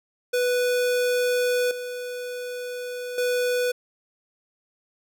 square tone with level steps, 493.9 Hz, B4, in tune, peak -21 / -31 / -22 dBFS, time 0.33-3.72 s, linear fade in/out 10 ms, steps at 1.71 / 3.18 s, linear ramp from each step 2 ms, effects none

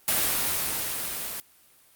white noise with level ramp, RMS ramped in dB -23 to -34 dBFS, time 0.08-1.4 s, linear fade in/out 0 ms, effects white hiss -58 dBFS RMS until 1.95 s + Opus 32 kbps

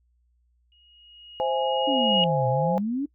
sine tone with exponential growth, 2879 Hz, F#7, 48 cents flat, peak -18 dBFS, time 0.72-2.24 s, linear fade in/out 1 ms, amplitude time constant 330 ms
sine chord, C augmented, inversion none, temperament equal, 523.3 / 659.3 / 830.6 Hz, C5 / E5 / G#5, 0 / 0 / 0 cents, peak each -25 / -30 / -26 dBFS, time 1.4-2.78 s, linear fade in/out 0 ms
sine exponential two-way sweep, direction down then up, 296.9 to 123.47 to 296.9 Hz, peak -24 dBFS, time 1.87-3.06 s, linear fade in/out 10 ms, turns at 2.48 s
effects noise-tail reverb RT60 0.1 s tail -23 dB re dry + added 60 Hz sine -63 dBFS peak until 3.14 s

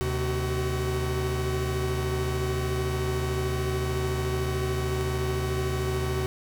45% pulse tone cluster, 75.8 / 129.8 / 375.8 Hz, D#2 / C3 / F#4, -45 / -13 / +27 cents, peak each -30 dBFS, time 0.01-6.26 s, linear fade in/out 0 ms, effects none

